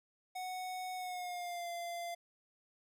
square tone with pitch glide, 739 to 689.5 Hz, F#5 to F5, -2 to -22 cents, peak -40 dBFS, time 0.35-2.15 s, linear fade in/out 10 ms, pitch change -120 cents, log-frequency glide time 0.95-1.69 s, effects none

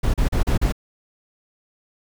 brown noise bursts, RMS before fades -18 dBFS, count 5, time 0.03-0.724 s, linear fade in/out 10 ms, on 110 ms, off 36 ms, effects none

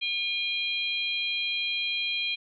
harmonic tone, 807 Hz, G#5, 50 cents flat, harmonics 3 / 4 / 5, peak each -30 / -30 / -35 dBFS, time 0.01-2.36 s, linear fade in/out 20 ms, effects none

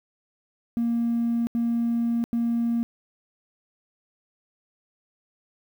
triangle tone bursts at uneven times, 233.8 Hz, A#3, 5 cents sharp, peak -18 dBFS, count 3, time 0.77-1.47 / 1.55-2.24 / 2.33-2.83 s, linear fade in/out 0 ms, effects tanh soft clip ceiling -18 dBFS + 9-bit

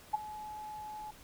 sine tone with ADSR envelope, 851 Hz, G#5, 42 cents sharp, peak -24 dBFS, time 0.13-1.11 s, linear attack 14 ms, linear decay 17 ms, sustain -17 dB, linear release 6 ms, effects pink hiss -56 dBFS RMS until 1.23 s

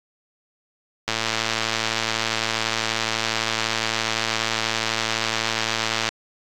click train, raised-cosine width 0.2 ms, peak -5 dBFS, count 562, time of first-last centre 1.08-6.089 s, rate 112 Hz, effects AAC 48 kbps

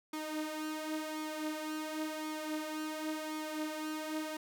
sawtooth tone with flanger, 309.7 Hz, D#4, 8 cents flat, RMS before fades -39 dBFS, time 0.13-4.37 s, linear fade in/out 5 ms, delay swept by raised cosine 0.87 to 5.77 ms, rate 0.93 Hz, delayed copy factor +0.6, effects none

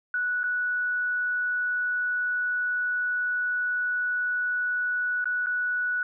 sine tone with dropouts, 1474 Hz, F#6, 7 cents flat, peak -24 dBFS, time 0.14-6.03 s, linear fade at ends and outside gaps 2 ms, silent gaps 0.433-0.439 / 5.243-5.256 / 5.461-5.468 s, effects none

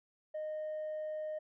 triangle tone with tanh clipping, 617 Hz, D#5, 15 cents flat, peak -37 dBFS, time 0.34-1.39 s, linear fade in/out 10 ms, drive 6 dB, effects none

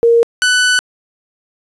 sine / sawtooth tone pair in turn, 466.2 / 1493.4 Hz, A#4 / F#6, 0 / +16 cents, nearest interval octave + minor sixth, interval 2016 cents, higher second, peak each -6 dBFS, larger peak neither, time 0.03-0.23 / 0.42-0.79 s, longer second, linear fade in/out 0 ms, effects resampled to 24000 Hz + 8-bit

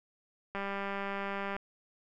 click train, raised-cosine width 0.5 ms, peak -22 dBFS, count 202, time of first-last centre 0.55-1.565 s, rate 198 Hz, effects none

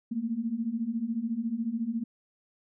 sine beating tone pair, 220 / 234 Hz, A3 / A#3, 0 / +7 cents, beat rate 14 Hz, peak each -33 / -30 dBFS, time 0.11-2.04 s, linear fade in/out 10 ms, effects none

